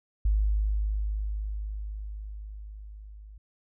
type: tone with level ramp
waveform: sine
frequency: 51.9 Hz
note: G#1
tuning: in tune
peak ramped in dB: -20 to -44 dBFS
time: 0.25-3.38 s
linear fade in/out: 5 ms
effects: none